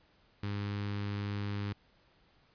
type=tone with notch filter; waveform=sawtooth; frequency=101.9 Hz; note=G#2; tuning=32 cents flat; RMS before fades=-36 dBFS; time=0.43-1.73 s; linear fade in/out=5 ms; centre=640 Hz; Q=1.2; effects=pink hiss -67 dBFS RMS until 2.54 s + resampled to 11025 Hz